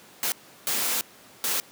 white noise bursts at uneven times, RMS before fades -26 dBFS, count 3, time 0.23-0.32 / 0.67-1.01 / 1.44-1.6 s, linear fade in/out 0 ms, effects pink hiss -50 dBFS RMS until 1.71 s + high-pass 200 Hz 12 dB/octave

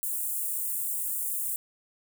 white high-pass noise, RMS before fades -31 dBFS, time 0.03-1.56 s, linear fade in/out 0 ms, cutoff 8000 Hz, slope 48 dB/octave, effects none

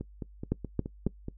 two click trains, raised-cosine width 3 ms, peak -23 / -14 dBFS, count 7 / 3, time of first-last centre 0.01-1.284 / 0.52-1.066 s, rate 4.71 / 3.66 Hz, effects noise-tail reverb RT60 0.1 s tail -21 dB re dry + added 50 Hz sine -49 dBFS peak until 1.37 s

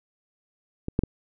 clicks, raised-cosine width 3 ms, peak -16 / -7 / -11 dBFS, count 3, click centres 0.884 / 0.991 / 1.036 s, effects none

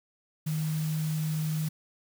sine tone in noise, 155.56 Hz, D#3, in tune, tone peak -27 dBFS, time 0.46-1.69 s, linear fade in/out 10 ms, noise white, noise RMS -43 dBFS, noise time 0.46-1.69 s, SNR +13 dB, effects none

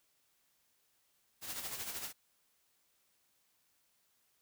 white noise with tremolo, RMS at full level -40 dBFS, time 1.41-2.13 s, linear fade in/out 50 ms, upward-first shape sine, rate 13 Hz, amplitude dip 55%, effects white hiss -75 dBFS RMS until 4.41 s

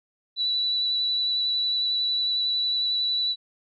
sine tone with vibrato, 3951 Hz, B7, in tune, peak -22 dBFS, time 0.36-3.36 s, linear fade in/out 50 ms, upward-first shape sine, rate 11 Hz, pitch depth 12 cents each way, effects none

